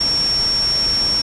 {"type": "tone in noise", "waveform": "sine", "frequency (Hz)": 5490, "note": "F8", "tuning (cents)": -31, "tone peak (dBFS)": -15, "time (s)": [0, 1.22], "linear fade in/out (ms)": 10, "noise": "pink", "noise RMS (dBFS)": -28, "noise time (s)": [0, 1.22], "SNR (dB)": 10, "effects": ["resampled to 24000 Hz"]}